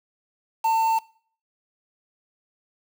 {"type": "tone with quantisation", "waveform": "triangle", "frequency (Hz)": 897, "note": "A5", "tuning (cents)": 33, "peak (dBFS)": -16, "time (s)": [0.64, 0.99], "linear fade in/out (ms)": 10, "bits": 6, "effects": ["noise-tail reverb RT60 0.5 s tail -22 dB re dry"]}